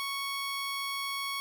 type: tone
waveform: 15% pulse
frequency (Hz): 1108.7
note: C#6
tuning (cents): 0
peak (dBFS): -26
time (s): 0-1.4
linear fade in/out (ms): 0
effects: none